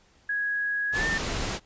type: tone with pitch glide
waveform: sine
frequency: 1661.2 to 1801.1 Hz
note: G#6 to A6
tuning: 0 to +40 cents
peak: -25 dBFS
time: 0.29-1.18 s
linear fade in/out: 5 ms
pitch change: +140 cents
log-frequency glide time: 0.9-1.06 s
type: noise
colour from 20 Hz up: pink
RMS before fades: -30 dBFS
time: 0.92-1.6 s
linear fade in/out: 50 ms
effects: pink hiss -61 dBFS RMS until 1.65 s + resampled to 16000 Hz